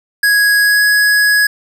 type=tone with pitch glide; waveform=square; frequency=1661.2 to 1672.8 Hz; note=G#6 to G#6; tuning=0 to +12 cents; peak=-9 dBFS; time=0.23-1.47 s; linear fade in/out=5 ms; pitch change=+12 cents; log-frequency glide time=0.61-0.83 s; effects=none

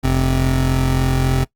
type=tone pair together; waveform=25% pulse; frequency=43.65 / 130.81 Hz; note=F1 / C3; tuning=0 / 0 cents; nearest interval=octave + perfect fifth; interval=1900 cents; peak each=-14 dBFS; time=0.03-1.45 s; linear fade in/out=20 ms; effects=noise-tail reverb RT60 0.1 s tail -20 dB re dry + Opus 48 kbps

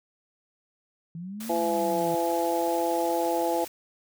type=linear two-way sweep; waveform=sine; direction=up then down; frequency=160.8 to 233.8 to 160.8 Hz; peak=-34 dBFS; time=1.15-2.15 s; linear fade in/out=2 ms; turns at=1.49 s
type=noise; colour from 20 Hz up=white; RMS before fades=-41 dBFS; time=1.4-3.68 s; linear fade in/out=5 ms
type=harmonic tone; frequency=168.9 Hz; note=E3; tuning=42 cents sharp; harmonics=2 / 3 / 4 / 5; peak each=-29 / -29 / -29 / -29 dBFS; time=1.49-3.65 s; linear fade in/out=10 ms
effects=none

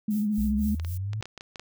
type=tone with vibrato; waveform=sine; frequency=210 Hz; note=G#3; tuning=19 cents sharp; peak=-23 dBFS; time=0.08-0.75 s; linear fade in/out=5 ms; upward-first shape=sine; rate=14 Hz; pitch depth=44 cents each way
type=noise with tremolo; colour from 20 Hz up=violet; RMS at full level=-43 dBFS; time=0.1-0.98 s; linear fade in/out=10 ms; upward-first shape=sine; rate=3.9 Hz; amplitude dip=95%
type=exponential sweep; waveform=sine; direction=up; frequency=58.27 to 111.6 Hz; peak=-28 dBFS; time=0.38-1.21 s; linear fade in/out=0 ms
type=clicks; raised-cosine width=0.2 ms; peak=-23 dBFS; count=9; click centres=0.798 / 0.848 / 1.133 / 1.226 / 1.256 / 1.377 / 1.409 / 1.558 / 1.596 s
effects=none

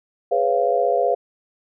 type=chord; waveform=sine; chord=C# dominant seventh; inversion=second; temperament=just; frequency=415.8 / 498.9 / 554.4 / 693 Hz; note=G#4 / B4 / C#5 / E#5; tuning=+2 / +17 / 0 / -14 cents; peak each=-24 / -21 / -23 / -20 dBFS; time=0.31-1.15 s; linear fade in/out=10 ms; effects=none

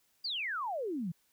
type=exponential sweep; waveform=sine; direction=down; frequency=4900 to 155.56 Hz; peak=-33 dBFS; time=0.24-1.12 s; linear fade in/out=10 ms; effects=white hiss -72 dBFS RMS until 1.32 s

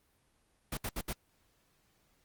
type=noise bursts; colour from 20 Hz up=pink; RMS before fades=-36 dBFS; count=4; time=0.72-1.132 s; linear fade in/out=5 ms; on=52 ms; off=68 ms; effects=pink hiss -72 dBFS RMS until 2.24 s + Opus 32 kbps

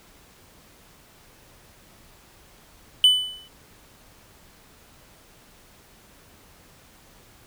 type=tone with exponential decay; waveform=triangle; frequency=3000 Hz; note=F#7; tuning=23 cents sharp; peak=-8 dBFS; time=3.04-3.48 s; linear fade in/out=1 ms; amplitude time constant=95 ms; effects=pink hiss -53 dBFS RMS until 7.46 s

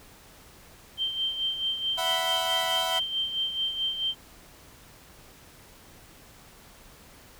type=tone with tremolo; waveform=sine; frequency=3136 Hz; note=G7; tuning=in tune; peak=-24 dBFS; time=0.97-4.15 s; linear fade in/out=50 ms; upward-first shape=sine; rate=4.6 Hz; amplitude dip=60%
type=chord; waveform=sawtooth; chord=E suspended second; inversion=none; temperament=equal; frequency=659.3 / 740 / 987.8 Hz; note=E5 / F#5 / B5; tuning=0 / 0 / 0 cents; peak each=-28 dBFS; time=1.97-3 s; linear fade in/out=20 ms
effects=pink hiss -52 dBFS RMS until 7.39 s

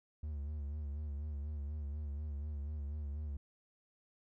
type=tone with vibrato; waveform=triangle; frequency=73.42 Hz; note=D2; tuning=in tune; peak=-36 dBFS; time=0.23-3.37 s; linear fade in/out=5 ms; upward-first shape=sine; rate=4.1 Hz; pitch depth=72 cents each way; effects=none

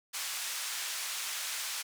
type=band-pass noise; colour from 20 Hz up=white; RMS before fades=-37 dBFS; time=0.13-1.83 s; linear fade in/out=20 ms; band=1100 to 8800 Hz; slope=12 dB/octave; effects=none

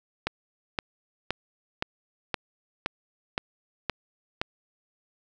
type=click train; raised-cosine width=0.3 ms; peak=-10 dBFS; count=9; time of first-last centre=0.27-4.415 s; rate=1.93 Hz; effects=none

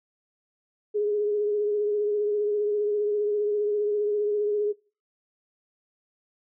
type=tone with vibrato; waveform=sine; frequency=416.3 Hz; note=G#4; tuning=4 cents sharp; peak=-22 dBFS; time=0.94-4.73 s; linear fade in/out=20 ms; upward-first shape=triangle; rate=15 Hz; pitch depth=32 cents each way; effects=noise-tail reverb RT60 0.4 s tail -24 dB re dry

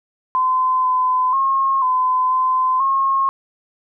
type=tone with pitch steps; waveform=sine; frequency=1026 / 1017 / 1079 / 1019 / 1028 / 1082 Hz; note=C6 / C6 / C#6 / C6 / C6 / C#6; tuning=-34 / -50 / -47 / -46 / -31 / -42 cents; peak=-14 dBFS; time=0.35-3.29 s; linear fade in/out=0 ms; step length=490 ms; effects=none

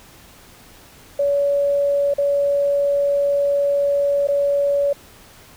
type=tone with dropouts; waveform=sine; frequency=567 Hz; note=C#5; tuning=39 cents sharp; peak=-15 dBFS; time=1.19-4.93 s; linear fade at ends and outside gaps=5 ms; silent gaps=2.139-2.182 / 4.273-4.285 s; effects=pink hiss -46 dBFS RMS until 5.56 s

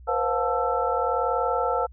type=tone cluster; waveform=sine; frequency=483.1 / 524 / 712 / 878 / 1329 Hz; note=B4 / C5 / F5 / A5 / E6; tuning=-38 / +2 / +33 / -4 / +14 cents; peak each=-28 dBFS; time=0.07-1.87 s; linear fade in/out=20 ms; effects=added 62 Hz sine -43 dBFS peak until 1.92 s

